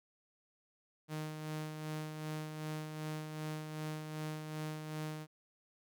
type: tone with tremolo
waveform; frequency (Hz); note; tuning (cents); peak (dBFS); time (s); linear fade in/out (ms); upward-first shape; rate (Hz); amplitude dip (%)
sawtooth; 154.6; D#3; -11; -34; 1.08-5.27; 50; sine; 2.6; 45
effects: none